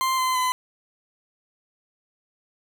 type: tone with pitch steps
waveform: 40% pulse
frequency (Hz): 1046.5 / 1029.7 / 1013.2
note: C6 / C6 / B5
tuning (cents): 0 / -28 / +44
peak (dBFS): -20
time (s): 0.01-0.52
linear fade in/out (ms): 0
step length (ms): 170
effects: none